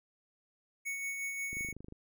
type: tone with tremolo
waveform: square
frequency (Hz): 2220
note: C#7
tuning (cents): +2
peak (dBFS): -35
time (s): 0.85-1.73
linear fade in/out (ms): 20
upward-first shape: sine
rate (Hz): 5.6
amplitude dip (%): 35
type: click train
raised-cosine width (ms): 3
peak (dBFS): -34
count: 11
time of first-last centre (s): 1.53-1.924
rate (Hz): 25.4
effects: none